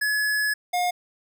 square tone pair in turn, 1700 / 714.8 Hz, G#6 / F5, +40 / +40 cents, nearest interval octave + minor third, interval 1500 cents, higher first, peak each -22 dBFS, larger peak neither, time 0.01-0.54 / 0.73-0.91 s, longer first, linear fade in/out 10 ms, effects none

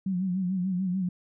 sine tone with vibrato, 185 Hz, F#3, in tune, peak -25 dBFS, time 0.06-1.09 s, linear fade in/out 5 ms, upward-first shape sine, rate 6.8 Hz, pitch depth 77 cents each way, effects none

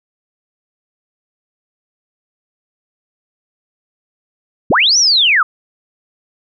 sine linear two-way sweep, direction up then down, 69.3 to 6000 to 1154 Hz, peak -8 dBFS, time 4.7-5.43 s, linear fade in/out 5 ms, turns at 4.98 s, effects none

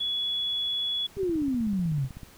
sine tone, 3389 Hz, G#7, 34 cents sharp, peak -26 dBFS, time 0-1.07 s, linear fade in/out 10 ms
sine exponential sweep, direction down, 410 to 125.4 Hz, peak -24 dBFS, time 1.16-2.09 s, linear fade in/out 50 ms
click train, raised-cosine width 5 ms, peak -28 dBFS, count 18, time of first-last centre 1.17-2.232 s, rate 16 Hz
effects pink hiss -53 dBFS RMS until 2.37 s

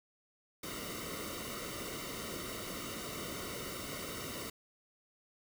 pink noise with comb filter, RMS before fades -42 dBFS, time 0.63-4.5 s, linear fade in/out 5 ms, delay 1.2 ms, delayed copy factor -0.8, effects none

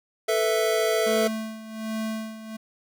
square chord, A suspended second, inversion none, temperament equal, 440 / 493.9 / 659.3 Hz, A4 / B4 / E5, 0 / 0 / 0 cents, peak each -25 / -30 / -25 dBFS, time 0.28-1.28 s, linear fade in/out 10 ms
square tone with tremolo, 220 Hz, A3, in tune, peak -27 dBFS, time 1.06-2.57 s, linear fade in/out 10 ms, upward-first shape sine, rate 1.3 Hz, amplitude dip 75%
effects none

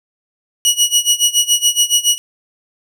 20% pulse tone with tremolo, 2916 Hz, F#7, 26 cents flat, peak -3 dBFS, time 0.65-2.18 s, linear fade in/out 0 ms, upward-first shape sine, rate 7.1 Hz, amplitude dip 90%, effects none

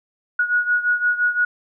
sine beating tone pair, 1454 / 1459.8 Hz, F#6 / F#6, -31 / -24 cents, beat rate 5.8 Hz, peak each -18 / -22 dBFS, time 0.39-1.45 s, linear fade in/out 5 ms, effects none

